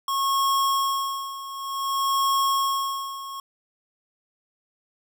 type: tone with tremolo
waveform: square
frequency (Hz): 1092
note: C#6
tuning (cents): -26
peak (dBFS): -20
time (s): 0.08-3.4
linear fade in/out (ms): 2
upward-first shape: sine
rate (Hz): 0.55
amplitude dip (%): 80
effects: none